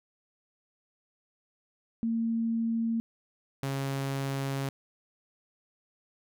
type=tone pair in turn; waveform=sine / sawtooth; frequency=228.3 / 136.79 Hz; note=A#3 / C#3; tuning=-36 / -23 cents; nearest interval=major sixth; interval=887 cents; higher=first; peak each=-26 dBFS; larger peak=neither; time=2.03-3 / 3.63-4.69 s; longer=second; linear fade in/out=0 ms; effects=none